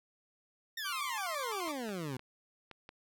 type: exponential sweep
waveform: 20% pulse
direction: down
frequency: 1864.7 to 122.9 Hz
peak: -32 dBFS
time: 0.77-2.17 s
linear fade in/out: 5 ms
type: tone with vibrato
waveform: sawtooth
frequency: 1108.7 Hz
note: C#6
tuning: in tune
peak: -35 dBFS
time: 0.84-1.73 s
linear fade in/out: 20 ms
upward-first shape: square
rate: 5.9 Hz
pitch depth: 86 cents each way
type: clicks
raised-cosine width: 0.3 ms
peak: -32 dBFS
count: 5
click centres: 1.677 / 1.891 / 2.194 / 2.713 / 2.891 s
effects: none